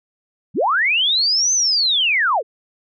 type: linear two-way sweep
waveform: sine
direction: up then down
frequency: 110 to 6272 to 376.4 Hz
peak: -14 dBFS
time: 0.54-2.43 s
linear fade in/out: 50 ms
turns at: 1.53 s
effects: none